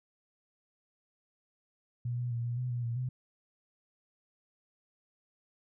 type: tone with pitch steps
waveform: sine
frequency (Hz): 120.9 / 122.4 / 117.9 / 119.8 / 125.4 / 121.1 / 117.3 / 126.9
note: B2 / B2 / A#2 / A#2 / B2 / B2 / A#2 / B2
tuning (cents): -36 / -15 / +20 / +48 / +27 / -34 / +11 / +47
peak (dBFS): -31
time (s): 2.05-3.09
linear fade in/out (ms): 5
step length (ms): 130
effects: none